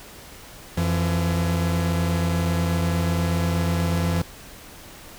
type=tone pair together; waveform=45% pulse; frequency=88.1 / 167.95 Hz; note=F2 / E3; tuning=+16 / +33 cents; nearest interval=major seventh; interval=1117 cents; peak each=-23 dBFS; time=0.77-4.22 s; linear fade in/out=5 ms; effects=pink hiss -43 dBFS RMS until 5.18 s